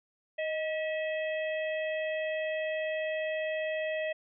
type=harmonic tone with a mistuned harmonic; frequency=645 Hz; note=E5; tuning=38 cents flat; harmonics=1 / 3 / 4 / 5; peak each=-31 / -38 / -41 / -48 dBFS; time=0.38-4.13 s; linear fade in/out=10 ms; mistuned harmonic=1; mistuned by=-55 cents; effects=none